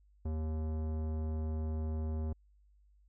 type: tone with tanh clipping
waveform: sine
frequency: 78.4 Hz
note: D#2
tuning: 14 cents sharp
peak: -35 dBFS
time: 0.25-2.33 s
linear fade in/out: 5 ms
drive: 17 dB
effects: added 50 Hz sine -62 dBFS peak until 3.08 s